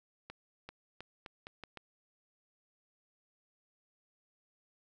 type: accelerating click train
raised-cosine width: 0.3 ms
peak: -29 dBFS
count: 7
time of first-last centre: 0.3-1.773 s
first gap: 390 ms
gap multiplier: 0.81
effects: none